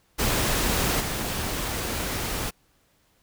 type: noise with level steps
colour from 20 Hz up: pink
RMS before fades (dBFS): -24 / -29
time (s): 0.18-2.51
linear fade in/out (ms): 20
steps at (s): 1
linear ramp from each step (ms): 10
effects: pink hiss -65 dBFS RMS until 3.22 s